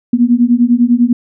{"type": "beating tone pair", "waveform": "sine", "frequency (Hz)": [235.7, 245.7], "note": ["A#3", "B3"], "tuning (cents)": [19, -9], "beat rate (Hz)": 10, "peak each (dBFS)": -10, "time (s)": [0.13, 1.13], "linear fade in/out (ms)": 5, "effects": []}